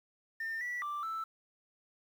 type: tone with pitch steps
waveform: sine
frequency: 1806 / 1953 / 1176 / 1321 Hz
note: A6 / B6 / D6 / E6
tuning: +45 / -20 / +2 / +3 cents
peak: -33 dBFS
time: 0.4-1.24 s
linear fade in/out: 5 ms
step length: 210 ms
effects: tanh soft clip ceiling -33 dBFS + 10-bit